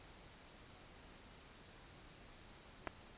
clicks, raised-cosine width 0.5 ms, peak -25 / -27 dBFS, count 2, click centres 2.872 / 2.875 s, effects pink hiss -59 dBFS RMS until 3.17 s + resampled to 8000 Hz

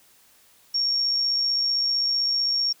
sine tone with amplitude modulation, 5530 Hz, F8, 18 cents flat, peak -19 dBFS, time 0.74-2.73 s, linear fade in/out 10 ms, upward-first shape sine, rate 55.6 Hz, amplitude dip 30%, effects white hiss -57 dBFS RMS until 2.8 s

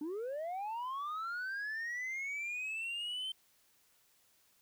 sine linear sweep, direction up, 284 to 3114 Hz, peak -34 dBFS, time 0.01-3.32 s, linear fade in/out 5 ms, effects tanh soft clip ceiling -36 dBFS + white hiss -70 dBFS RMS until 4.61 s

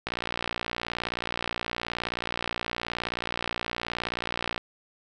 click train, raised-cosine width 0.3 ms, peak -13 dBFS, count 267, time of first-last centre 0.07-4.578 s, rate 59 Hz, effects none

